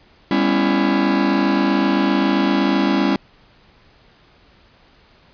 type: chord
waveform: 45% pulse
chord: C# half-diminished seventh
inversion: second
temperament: just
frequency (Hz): 199.57 / 249.5 / 277.2 / 332.6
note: G3 / B3 / C#4 / E4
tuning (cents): +31 / +18 / 0 / +16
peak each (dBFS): -20 / -24 / -19 / -21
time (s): 0.31-3.16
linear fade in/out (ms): 2
effects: pink hiss -52 dBFS RMS until 5.33 s + resampled to 11025 Hz

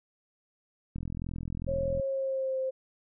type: click train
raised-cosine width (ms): 5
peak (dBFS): -24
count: 45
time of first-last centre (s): 0.96-1.998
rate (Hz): 42.4
type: tone with pitch glide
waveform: sine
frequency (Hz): 545 to 524.6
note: C#5 to C5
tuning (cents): -29 to +4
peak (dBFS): -28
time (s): 1.67-2.71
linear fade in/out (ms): 20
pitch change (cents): -67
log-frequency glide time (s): 1.96-2.59
effects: none

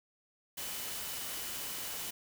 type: tone in noise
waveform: sine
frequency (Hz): 2979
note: F#7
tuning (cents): +11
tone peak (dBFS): -51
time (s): 0.57-2.11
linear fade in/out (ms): 10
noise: white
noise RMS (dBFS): -40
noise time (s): 0.57-2.11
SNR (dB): -14
effects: none

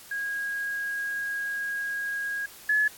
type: tone pair in turn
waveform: sine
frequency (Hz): 1640 / 1706.7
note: G#6 / G#6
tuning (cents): -22 / +47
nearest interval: minor second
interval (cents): 69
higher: second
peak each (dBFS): -28 / -20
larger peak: second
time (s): 0.11-2.46 / 2.69-2.88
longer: first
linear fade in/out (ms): 5
effects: white hiss -48 dBFS RMS until 2.97 s + AAC 64 kbps

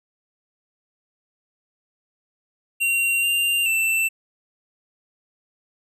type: tone with pitch steps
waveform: square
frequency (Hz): 2754 / 2786 / 2671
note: F7 / F7 / E7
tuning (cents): -25 / -5 / +22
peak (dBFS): -19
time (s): 2.8-4.09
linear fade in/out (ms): 20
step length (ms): 430
effects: none

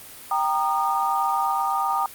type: chord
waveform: sine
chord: Eb major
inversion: first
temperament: equal with one note detuned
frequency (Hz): 784 / 932.3 / 1222.4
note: G5 / Bb5 / Eb6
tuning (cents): 0 / 0 / -31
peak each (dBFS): -24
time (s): 0.31-2.06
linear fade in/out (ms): 2
effects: white hiss -42 dBFS RMS until 2.14 s + Opus 32 kbps

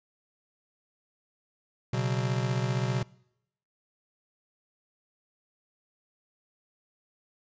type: chord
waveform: square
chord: B suspended second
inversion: none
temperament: just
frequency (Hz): 123.47 / 138.9 / 185.21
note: B2 / C#3 / F#3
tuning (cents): 0 / +4 / +2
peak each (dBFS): -29 / -33 / -35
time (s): 1.93-3.03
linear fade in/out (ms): 5
effects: noise-tail reverb RT60 0.8 s tail -24 dB re dry + resampled to 16000 Hz

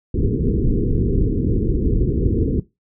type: low-pass noise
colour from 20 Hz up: pink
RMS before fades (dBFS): -18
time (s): 0.14-2.6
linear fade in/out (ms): 5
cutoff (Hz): 460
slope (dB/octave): 96
effects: noise-tail reverb RT60 0.2 s tail -18 dB re dry

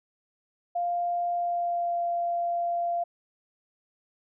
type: tone with pitch glide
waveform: sine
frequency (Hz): 698.5 to 690.9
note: F5 to F5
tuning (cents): 0 to -19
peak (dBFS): -25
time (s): 0.75-3.04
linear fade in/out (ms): 10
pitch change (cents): -19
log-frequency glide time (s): 1.33-2.02
effects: none

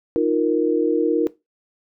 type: chord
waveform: sine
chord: Eb suspended second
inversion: none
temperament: just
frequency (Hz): 311.1 / 350 / 466.7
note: Eb4 / F4 / Bb4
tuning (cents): 0 / +4 / +2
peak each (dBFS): -21 / -21 / -19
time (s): 0.16-1.27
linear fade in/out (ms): 0
effects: noise-tail reverb RT60 0.2 s tail -17 dB re dry

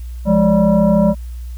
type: tone with frequency modulation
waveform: sine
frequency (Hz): 207.7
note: G#3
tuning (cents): 0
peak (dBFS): -9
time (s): 0.25-1.15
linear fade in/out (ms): 50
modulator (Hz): 382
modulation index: 1.2
effects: added 60 Hz sine -25 dBFS peak until 1.57 s + white hiss -50 dBFS RMS until 1.57 s

